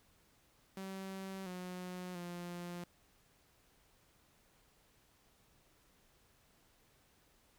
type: tone with pitch steps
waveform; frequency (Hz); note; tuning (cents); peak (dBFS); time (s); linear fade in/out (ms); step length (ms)
sawtooth; 191.8 / 181.3 / 175.1; G3 / F#3 / F3; -37 / -35 / +5; -39; 0.77-2.84; 2; 690
effects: pink hiss -70 dBFS RMS until 7.58 s